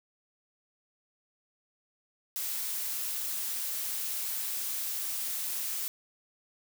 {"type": "noise", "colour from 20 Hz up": "blue", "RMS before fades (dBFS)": -34, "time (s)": [2.36, 5.88], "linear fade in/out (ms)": 0, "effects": []}